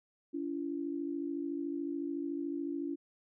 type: tone pair together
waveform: sine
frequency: 284.6 / 338.4 Hz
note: C#4 / E4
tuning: +46 / +45 cents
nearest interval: minor third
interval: 299 cents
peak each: -36 / -38 dBFS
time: 0.33-2.96 s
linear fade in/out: 20 ms
effects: none